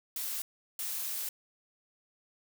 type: noise bursts at uneven times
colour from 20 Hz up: blue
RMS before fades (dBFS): -36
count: 2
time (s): 0.16-0.42 / 0.79-1.29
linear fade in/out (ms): 2
effects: none